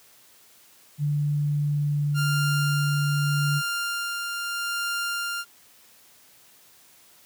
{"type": "tone with pitch glide", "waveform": "sine", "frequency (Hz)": [146.6, 145.34], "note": ["D3", "D3"], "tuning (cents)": [-3, -18], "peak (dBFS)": -21, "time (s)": [0.98, 3.62], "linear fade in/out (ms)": 50, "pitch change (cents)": -15, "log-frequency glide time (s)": [1.44, 2.59]}
{"type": "tone with tremolo", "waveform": "sawtooth", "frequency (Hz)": 1396.9, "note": "F6", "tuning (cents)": 0, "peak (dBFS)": -22, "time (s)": [2.14, 5.45], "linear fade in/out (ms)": 50, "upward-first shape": "sine", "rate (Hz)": 0.81, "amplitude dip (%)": 30}
{"effects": ["white hiss -55 dBFS RMS until 7.25 s", "high-pass 80 Hz 12 dB/octave"]}